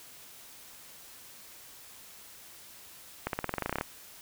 accelerating click train, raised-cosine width 0.5 ms, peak -15 dBFS, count 14, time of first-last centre 3.27-3.811 s, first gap 62 ms, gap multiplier 0.93, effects white hiss -51 dBFS RMS until 4.21 s

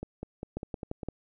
two click trains, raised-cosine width 2 ms, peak -23 / -20 dBFS, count 6 / 4, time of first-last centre 0.03-1.032 / 0.57-1.086 s, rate 4.99 / 5.81 Hz, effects none

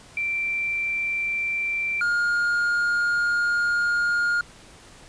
sine / triangle tone pair in turn, 2349 / 1419.1 Hz, D7 / F6, 0 / +27 cents, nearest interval major sixth, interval 873 cents, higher first, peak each -23 / -18 dBFS, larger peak second, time 0.17-2.01 / 2.01-4.41 s, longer second, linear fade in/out 2 ms, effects pink hiss -48 dBFS RMS until 5.08 s + resampled to 22050 Hz

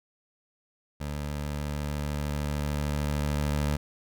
20% pulse tone with level ramp, 73.42 Hz, D2, in tune, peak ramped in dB -27 to -20 dBFS, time 1-3.77 s, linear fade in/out 10 ms, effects none

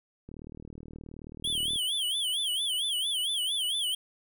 click train, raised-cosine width 3 ms, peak -31 dBFS, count 58, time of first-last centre 0.29-1.759 s, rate 38.8 Hz
square tone with vibrato, 3211 Hz, G7, 41 cents sharp, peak -28 dBFS, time 1.44-3.95 s, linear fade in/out 5 ms, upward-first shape sine, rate 4.4 Hz, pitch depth 160 cents each way
effects none

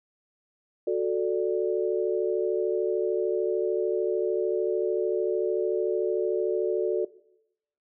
sine chord, D major, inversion first, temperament just, 367.1 / 440.5 / 587.3 Hz, F#4 / A4 / D5, -14 / +2 / 0 cents, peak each -26 / -27 / -31 dBFS, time 0.87-7.05 s, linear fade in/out 5 ms, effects noise-tail reverb RT60 0.8 s tail -19 dB re dry

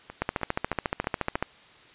two click trains, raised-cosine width 0.5 ms, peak -23 / -10 dBFS, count 5 / 18, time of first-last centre 0.1-1.358 / 0.22-1.426 s, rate 3.18 / 14.1 Hz, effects white hiss -53 dBFS RMS until 1.94 s + resampled to 8000 Hz

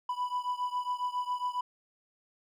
triangle beating tone pair, 987.8 / 995.1 Hz, B5 / B5, 0 / +13 cents, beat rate 7.3 Hz, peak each -31 / -33 dBFS, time 0.09-1.61 s, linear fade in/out 5 ms, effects none

